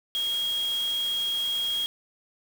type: tone in noise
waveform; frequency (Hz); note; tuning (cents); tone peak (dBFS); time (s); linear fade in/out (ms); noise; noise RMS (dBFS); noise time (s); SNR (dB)
sine; 3271; G#7; -27; -25; 0.15-1.86; 0; white; -40; 0.15-1.86; +12
effects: none